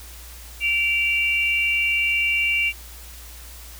sine tone pair together, 2324 / 2772 Hz, D7 / F7, -19 / -14 cents, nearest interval minor third, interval 305 cents, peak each -21 dBFS, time 0.6-2.73 s, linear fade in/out 50 ms, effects added 59 Hz sine -40 dBFS peak until 3.79 s + white hiss -43 dBFS RMS until 3.79 s

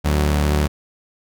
sawtooth tone pair together, 73.9 / 186.22 Hz, D2 / F#3, +11 / +11 cents, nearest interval octave + major third, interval 1600 cents, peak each -12 / -21 dBFS, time 0.04-0.68 s, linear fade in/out 20 ms, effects none

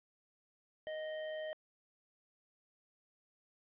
square tone with amplitude modulation, 622.3 Hz, D#5, in tune, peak -39 dBFS, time 0.87-1.53 s, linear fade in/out 0 ms, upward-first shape sine, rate 145 Hz, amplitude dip 25%, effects resampled to 8000 Hz + 12-bit

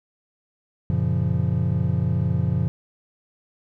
triangle chord, Gb major seventh, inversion none, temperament equal with one note detuned, 92.5 / 116.54 / 138.59 / 172.51 Hz, Gb2 / Bb2 / Db3 / F3, 0 / 0 / 0 / -21 cents, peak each -23 dBFS, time 0.9-2.68 s, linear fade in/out 0 ms, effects none

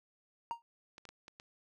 triangle tone with exponential decay, 932.3 Hz, A#5, in tune, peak -29 dBFS, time 0.51-0.62 s, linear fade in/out 0 ms, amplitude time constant 22 ms
clicks, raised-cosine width 0.2 ms, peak -33 dBFS, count 5, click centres 0.981 / 1.053 / 1.09 / 1.281 / 1.399 s
effects none

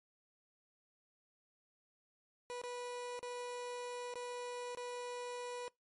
30% pulse tone with dropouts, 489.7 Hz, B4, 15 cents flat, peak -39 dBFS, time 2.5-5.68 s, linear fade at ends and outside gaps 0 ms, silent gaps 2.616-2.637 / 3.192-3.229 / 4.139-4.156 / 4.749-4.773 s, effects noise-tail reverb RT60 0.2 s tail -25 dB re dry + MP3 48 kbps

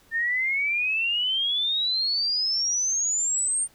sine exponential sweep, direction up, 1795 to 8870 Hz, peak -22 dBFS, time 0.11-3.68 s, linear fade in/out 50 ms, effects pink hiss -58 dBFS RMS until 3.74 s

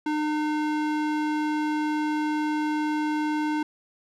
square tone with band-pass filter, 303.7 Hz, D#4, 42 cents flat, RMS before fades -26 dBFS, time 0.06-3.63 s, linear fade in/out 5 ms, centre 780 Hz, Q 0.51, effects none

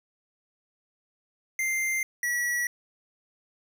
square tone pair in turn, 2093 / 1933.9 Hz, C7 / B6, 0 / -37 cents, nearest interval minor second, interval 137 cents, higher first, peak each -26 dBFS, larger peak neither, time 1.59-2.03 / 2.23-2.67 s, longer neither, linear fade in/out 2 ms, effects none

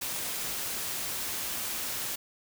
white noise, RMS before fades -34 dBFS, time 0.01-2.16 s, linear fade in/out 10 ms, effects none

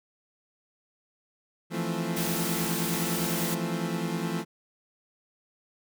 30% pulse chord, F major seventh, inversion third, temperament equal, 164.81 / 174.61 / 220 / 261.6 Hz, E3 / F3 / A3 / C4, 0 / 0 / 0 / 0 cents, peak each -30 / -30 / -32 / -36 dBFS, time 1.7-4.45 s, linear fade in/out 50 ms
white noise, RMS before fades -33 dBFS, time 2.16-3.55 s, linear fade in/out 10 ms
effects none

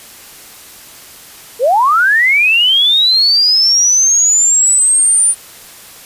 sine linear sweep, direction up, 434.6 to 9397 Hz, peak -7 dBFS, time 1.59-5.35 s, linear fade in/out 50 ms, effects white hiss -36 dBFS RMS until 6.05 s + resampled to 32000 Hz

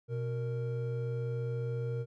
triangle tone pair together, 123.47 / 464.9 Hz, B2 / A#4, 0 / -5 cents, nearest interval octave + major seventh, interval 2295 cents, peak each -31 / -36 dBFS, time 0.08-2.06 s, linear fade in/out 50 ms, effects none

